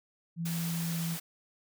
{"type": "tone with pitch glide", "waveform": "sine", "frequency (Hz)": [167.5, 166.34], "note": ["E3", "E3"], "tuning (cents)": [28, 16], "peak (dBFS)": -31, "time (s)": [0.36, 1.18], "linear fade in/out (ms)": 50, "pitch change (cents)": -12, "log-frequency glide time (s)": [0.85, 1.04]}
{"type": "high-pass noise", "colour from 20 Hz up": "white", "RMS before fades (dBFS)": -40, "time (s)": [0.45, 1.2], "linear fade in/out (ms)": 10, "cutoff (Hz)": 230, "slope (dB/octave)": 48}
{"effects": []}